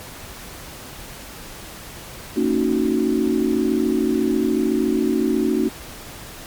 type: chord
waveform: sine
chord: D# minor seventh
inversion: second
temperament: equal with one note detuned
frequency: 229.3 / 277.2 / 311.1 / 370 Hz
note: A#3 / C#4 / D#4 / F#4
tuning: -28 / 0 / 0 / 0 cents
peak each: -22 dBFS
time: 2.36-5.69 s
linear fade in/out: 10 ms
effects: pink hiss -37 dBFS RMS until 6.46 s + MP3 96 kbps